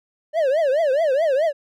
triangle tone with vibrato, 587.3 Hz, D5, in tune, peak -14 dBFS, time 0.33-1.53 s, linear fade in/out 50 ms, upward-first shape triangle, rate 4.7 Hz, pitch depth 270 cents each way, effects none

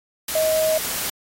sine tone in noise, 631 Hz, D#5, 24 cents sharp, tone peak -17 dBFS, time 0.35-0.78 s, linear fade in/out 5 ms, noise white, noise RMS -26 dBFS, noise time 0.28-1.1 s, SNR +6 dB, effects AAC 48 kbps

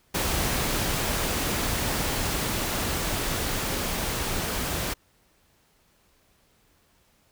pink noise with level ramp, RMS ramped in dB -26 to -29 dBFS, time 0.14-4.94 s, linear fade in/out 10 ms, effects pink hiss -64 dBFS RMS until 7.31 s

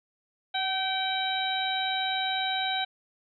harmonic tone with a mistuned harmonic, 772 Hz, G5, 27 cents flat, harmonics 1 / 2 / 3 / 4 / 5, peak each -30 / -34 / -36 / -36 / -31 dBFS, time 0.54-2.85 s, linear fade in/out 10 ms, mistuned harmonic 1, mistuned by -37 cents, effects none

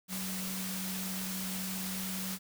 sine tone in noise, 188.4 Hz, F#3, 32 cents sharp, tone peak -38 dBFS, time 0.08-2.39 s, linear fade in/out 50 ms, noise white, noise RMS -39 dBFS, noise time 0.08-2.39 s, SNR -2 dB, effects none

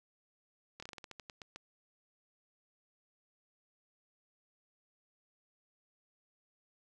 slowing click train, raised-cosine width 0.2 ms, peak -29 dBFS, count 12, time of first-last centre 0.8-1.56 s, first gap 25 ms, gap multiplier 1.19, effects 11-bit

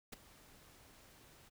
pink noise with ADSR envelope, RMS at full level -45 dBFS, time 0.12-1.5 s, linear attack 10 ms, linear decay 14 ms, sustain -17 dB, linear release 27 ms, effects none

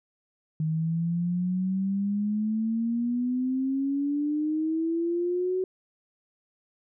sine exponential sweep, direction up, 155.56 to 375.5 Hz, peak -24 dBFS, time 0.6-5.64 s, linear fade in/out 2 ms, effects none

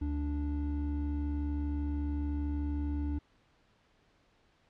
triangle tone pair together, 72.9 / 292.1 Hz, D2 / D4, -12 / -9 cents, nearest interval 2 octaves, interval 2403 cents, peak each -30 / -34 dBFS, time 0.01-3.19 s, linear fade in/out 10 ms, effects pink hiss -68 dBFS RMS until 4.69 s + low-pass 4000 Hz 12 dB/octave

